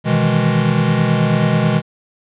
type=chord; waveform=square; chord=E major seventh; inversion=second; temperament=equal with one note detuned; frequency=124.76 / 155.56 / 164.81 / 207.7 Hz; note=B2 / D#3 / E3 / G#3; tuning=+18 / 0 / 0 / 0 cents; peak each=-19 dBFS; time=0.04-1.82 s; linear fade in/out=50 ms; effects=resampled to 8000 Hz + 8-bit